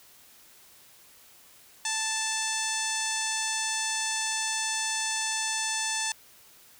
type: harmonic tone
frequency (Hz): 881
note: A5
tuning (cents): +2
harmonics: 1 / 2 / 3 / 4 / 5 / 6 / 7 / 8 / 9 / 10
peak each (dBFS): -36 / -35 / -37 / -37 / -39 / -38 / -34 / -39 / -38 / -37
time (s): 1.85-6.12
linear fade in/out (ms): 2
effects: white hiss -55 dBFS RMS until 6.79 s